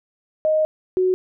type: tone pair in turn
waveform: sine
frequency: 622.3 / 370 Hz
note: D#5 / F#4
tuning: 0 / 0 cents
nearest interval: major sixth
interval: 900 cents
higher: first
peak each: -15 dBFS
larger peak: neither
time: 0.45-0.65 / 0.97-1.14 s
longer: first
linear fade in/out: 0 ms
effects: none